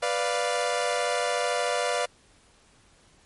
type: chord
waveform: sawtooth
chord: B diminished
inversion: none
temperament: equal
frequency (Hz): 493.9 / 587.3 / 698.5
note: B4 / D5 / F5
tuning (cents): 0 / 0 / 0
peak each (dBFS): -25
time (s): 0.02-2.06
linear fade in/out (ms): 10
effects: pink hiss -59 dBFS RMS until 3.25 s + MP3 48 kbps